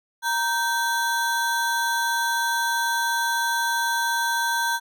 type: ring-modulated tone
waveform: square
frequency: 1244.5 Hz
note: D#6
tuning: in tune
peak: -19 dBFS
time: 0.22-4.8 s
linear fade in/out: 50 ms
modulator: 310 Hz
effects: none